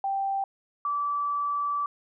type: tone pair in turn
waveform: sine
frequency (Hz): 784 / 1157.2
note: G5 / D6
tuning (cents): 0 / -26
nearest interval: perfect fifth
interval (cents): 674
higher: second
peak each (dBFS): -25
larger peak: neither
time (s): 0.04-0.44 / 0.85-1.86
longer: second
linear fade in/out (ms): 2
effects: none